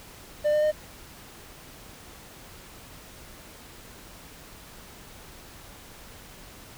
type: tone with pitch steps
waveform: triangle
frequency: 597 / 603.9 / 611 Hz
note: D5 / D5 / D#5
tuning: +28 / +48 / -32 cents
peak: -18 dBFS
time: 0.44-0.719 s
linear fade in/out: 20 ms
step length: 93 ms
effects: pink hiss -47 dBFS RMS until 6.77 s